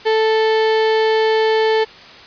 35% pulse tone, 440 Hz, A4, in tune, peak -11 dBFS, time 0.05-1.85 s, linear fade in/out 20 ms, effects white hiss -39 dBFS RMS until 2.26 s + resampled to 11025 Hz

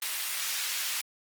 pink high-pass noise, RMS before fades -32 dBFS, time 0.02-1.01 s, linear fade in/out 2 ms, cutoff 2100 Hz, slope 12 dB/octave, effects Opus 24 kbps

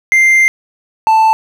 triangle tone pair in turn, 2093 / 882.4 Hz, C7 / A5, 0 / +5 cents, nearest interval octave + minor third, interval 1495 cents, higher first, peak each -4 dBFS, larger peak neither, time 0.12-0.48 / 1.07-1.33 s, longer first, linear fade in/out 0 ms, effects none

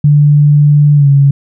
sine tone with pitch glide, 146.83 to 139.88 Hz, D3 to C#3, 0 to +16 cents, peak -3 dBFS, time 0.04-1.31 s, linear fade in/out 5 ms, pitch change -84 cents, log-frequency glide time 0.95-1.08 s, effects none

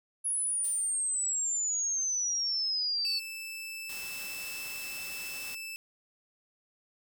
sine exponential sweep, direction down, 10548 to 4435 Hz, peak -28 dBFS, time 0.24-3.2 s, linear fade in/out 20 ms
blue noise with exponential decay, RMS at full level -44 dBFS, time 0.64-1.24 s, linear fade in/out 2 ms, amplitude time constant 130 ms
sawtooth tone, 2637 Hz, E7, in tune, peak -35 dBFS, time 3.05-5.76 s, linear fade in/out 0 ms
white noise, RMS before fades -44 dBFS, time 3.89-5.55 s, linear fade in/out 5 ms
effects none

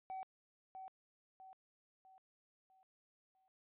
sine tone with echo, 759 Hz, F#5, 44 cents sharp, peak -40 dBFS, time 0.1-0.23 s, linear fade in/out 0 ms, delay 650 ms, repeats 5, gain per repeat -7 dB, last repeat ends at 3.48 s, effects tanh soft clip ceiling -41 dBFS + resampled to 8000 Hz

